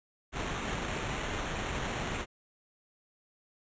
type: noise with sample-and-hold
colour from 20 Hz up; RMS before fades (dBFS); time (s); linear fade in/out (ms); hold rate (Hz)
pink; -35; 0.32-2.26; 50; 4900
effects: resampled to 16000 Hz